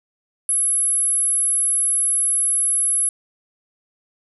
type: tone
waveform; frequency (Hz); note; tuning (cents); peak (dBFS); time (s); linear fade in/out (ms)
sine; 10820; E9; +44; -16; 0.49-3.09; 2
effects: none